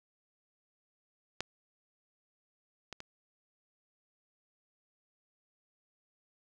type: clicks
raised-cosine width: 0.2 ms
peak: -16 / -24 / -26 dBFS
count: 3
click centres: 1.406 / 2.927 / 3.004 s
effects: none